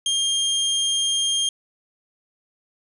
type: tone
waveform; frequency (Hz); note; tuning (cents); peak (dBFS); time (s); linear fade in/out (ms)
sawtooth; 3210; G7; +40; -16; 0.06-1.49; 2
effects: resampled to 24000 Hz + 8-bit